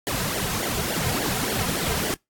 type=noise with flanger; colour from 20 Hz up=pink; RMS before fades=-26 dBFS; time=0.07-2.14 s; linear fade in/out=0 ms; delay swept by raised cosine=0.77 to 3.57 ms; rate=3.5 Hz; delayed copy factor=-0.9; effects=noise-tail reverb RT60 0.2 s tail -26 dB re dry + AAC 64 kbps